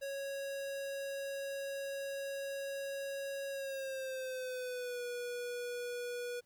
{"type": "tone with pitch glide", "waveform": "square", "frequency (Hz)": [552, 486.1], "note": ["C#5", "B4"], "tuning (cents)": [-7, -28], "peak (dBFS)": -39, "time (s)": [0.01, 6.41], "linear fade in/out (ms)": 20, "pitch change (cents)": -221, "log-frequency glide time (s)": [3.5, 5.04], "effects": ["pink hiss -75 dBFS RMS until 6.45 s"]}